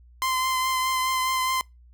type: tone with vibrato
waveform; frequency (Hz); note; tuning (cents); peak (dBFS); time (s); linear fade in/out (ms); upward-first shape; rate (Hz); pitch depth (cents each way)
sawtooth; 1036; C6; -17; -19; 0.22-1.61; 0; triangle; 4.8; 20
effects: noise-tail reverb RT60 0.2 s tail -25 dB re dry + added 60 Hz sine -49 dBFS peak until 1.93 s